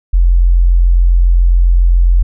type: tone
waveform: sine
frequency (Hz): 43.65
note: F1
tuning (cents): 0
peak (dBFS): -5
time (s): 0.13-2.23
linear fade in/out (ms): 10
effects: none